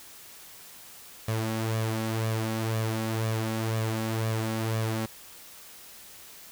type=tone with flanger; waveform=sawtooth; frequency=111.3 Hz; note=A2; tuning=20 cents sharp; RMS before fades=-29 dBFS; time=1.28-5.06 s; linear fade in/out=5 ms; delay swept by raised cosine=1.7 to 3.7 ms; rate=2 Hz; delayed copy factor=+0.55; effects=white hiss -48 dBFS RMS until 6.51 s